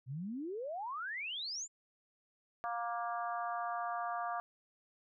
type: exponential sweep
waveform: sine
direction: up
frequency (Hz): 120 to 7459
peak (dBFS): -38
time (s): 0.06-1.68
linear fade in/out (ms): 50
type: harmonic tone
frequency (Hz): 235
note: A#3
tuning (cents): +14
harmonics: 3 / 4 / 5 / 6 / 7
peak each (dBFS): -38 / -45 / -40 / -48 / -49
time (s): 2.64-4.4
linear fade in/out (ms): 0
effects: none